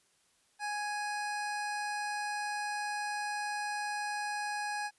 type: tone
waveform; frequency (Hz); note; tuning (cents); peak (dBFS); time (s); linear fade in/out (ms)
25% pulse; 831; G#5; +1; -30; 0.59-4.91; 50
effects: white hiss -70 dBFS RMS until 4.98 s + resampled to 24000 Hz